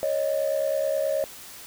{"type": "tone pair together", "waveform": "sine", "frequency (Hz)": [552.9, 622.3], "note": ["C#5", "D#5"], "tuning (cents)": [-5, 0], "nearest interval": "major second", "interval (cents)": 205, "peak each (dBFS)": -24, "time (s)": [0.03, 1.24], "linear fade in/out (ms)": 0, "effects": ["tanh soft clip ceiling -17 dBFS", "white hiss -43 dBFS RMS until 1.66 s"]}